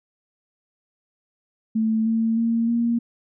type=tone with pitch steps; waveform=sine; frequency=221 / 225.4 / 229.9 / 234.4 Hz; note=A3 / A3 / A#3 / A#3; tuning=+8 / +42 / -24 / +10 cents; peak=-18 dBFS; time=1.75-2.99 s; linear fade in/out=10 ms; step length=310 ms; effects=none